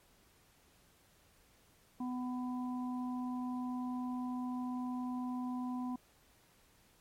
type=harmonic tone; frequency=250 Hz; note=B3; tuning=21 cents sharp; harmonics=1 / 3 / 4; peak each=-36 / -48 / -47 dBFS; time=2-5.96 s; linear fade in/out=5 ms; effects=pink hiss -67 dBFS RMS until 7 s + MP3 64 kbps

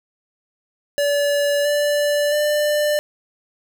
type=tone with pitch steps; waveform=square; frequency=575 / 584.7 / 594.6 Hz; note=D5 / D5 / D5; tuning=-37 / -8 / +21 cents; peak=-17 dBFS; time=0.98-2.99 s; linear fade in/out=0 ms; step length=670 ms; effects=none

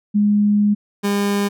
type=tone pair in turn; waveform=sine / 30% pulse; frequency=206.9 / 202.1 Hz; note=G#3 / G#3; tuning=-6 / -47 cents; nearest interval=unison; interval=41 cents; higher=first; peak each=-12 / -14 dBFS; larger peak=first; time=0.14-0.75 / 1.03-1.49 s; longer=first; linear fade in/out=20 ms; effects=none

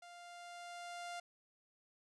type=tone with level ramp; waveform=sawtooth; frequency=698.5 Hz; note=F5; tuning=in tune; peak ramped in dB=-50 to -39 dBFS; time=0.02-1.2 s; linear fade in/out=5 ms; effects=resampled to 22050 Hz

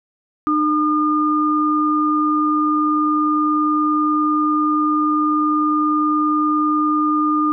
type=tone pair together; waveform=sine; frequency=303.4 / 1213.6 Hz; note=D#4 / D#6; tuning=-44 / -44 cents; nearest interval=2 octaves; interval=2400 cents; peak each=-17 dBFS; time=0.47-7.52 s; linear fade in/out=0 ms; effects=none

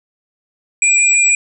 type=tone pair together; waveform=sine; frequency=2389 / 7802 Hz; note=D7 / B8; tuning=+29 / -22 cents; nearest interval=octave + minor sixth; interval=2049 cents; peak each=-12 dBFS; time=0.82-1.35 s; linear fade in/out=2 ms; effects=none

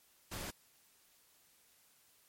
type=noise; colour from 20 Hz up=pink; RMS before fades=-43 dBFS; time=0.31-0.51 s; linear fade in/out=10 ms; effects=white hiss -68 dBFS RMS until 2.28 s + MP3 64 kbps

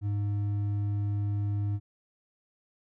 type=tone with hard clipping; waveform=triangle; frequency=102.2 Hz; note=G#2; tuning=27 cents flat; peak=-28 dBFS; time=0.01-1.8 s; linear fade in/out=50 ms; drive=8 dB; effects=none

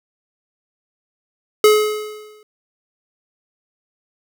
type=tone with exponential decay; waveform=square; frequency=425.3 Hz; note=G#4; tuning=41 cents sharp; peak=-7 dBFS; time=1.64-2.43 s; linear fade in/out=2 ms; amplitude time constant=170 ms; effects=none

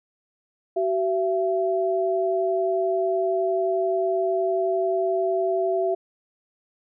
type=tone pair together; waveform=sine; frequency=379.7 / 672 Hz; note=F#4 / E5; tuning=+45 / +33 cents; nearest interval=minor seventh; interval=988 cents; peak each=-23 dBFS; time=0.76-5.95 s; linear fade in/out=10 ms; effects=none

